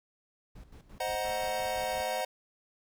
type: noise with tremolo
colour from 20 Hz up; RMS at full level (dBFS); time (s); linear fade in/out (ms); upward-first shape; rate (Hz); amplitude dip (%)
brown; -48; 0.55-2.03; 10; square; 5.8; 70
type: chord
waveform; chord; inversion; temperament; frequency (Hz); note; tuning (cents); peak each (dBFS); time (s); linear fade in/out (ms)
square; C half-diminished seventh; none; equal with one note detuned; 523.3 / 622.3 / 740 / 943.7; C5 / Eb5 / Gb5 / Bb5; 0 / 0 / 0 / +21; -37 / -37 / -35 / -40; 1-2.25; 5
type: click train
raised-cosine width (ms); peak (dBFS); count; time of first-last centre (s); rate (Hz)
0.5; -36; 215; 1.25-2.21; 223
effects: none